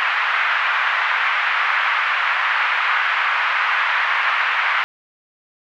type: band-pass noise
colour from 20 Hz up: pink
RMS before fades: -19 dBFS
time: 0-4.84 s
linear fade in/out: 0 ms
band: 1100 to 2400 Hz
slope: 24 dB/octave
effects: none